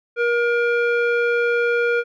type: tone with low-pass filter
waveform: square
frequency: 474.5 Hz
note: A#4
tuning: 31 cents sharp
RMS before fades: -19 dBFS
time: 0.16-2.04 s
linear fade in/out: 50 ms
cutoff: 1900 Hz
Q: 7.8
effects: none